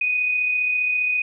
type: tone with amplitude modulation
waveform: sine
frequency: 2489 Hz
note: D#7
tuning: in tune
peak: -17 dBFS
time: 0.01-1.22 s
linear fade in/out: 5 ms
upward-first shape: sine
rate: 35 Hz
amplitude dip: 35%
effects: none